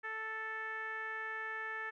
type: tone with low-pass filter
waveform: 10% pulse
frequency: 440 Hz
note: A4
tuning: in tune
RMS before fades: -41 dBFS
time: 0.03-1.91 s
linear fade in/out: 20 ms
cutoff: 1800 Hz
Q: 4.4
effects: none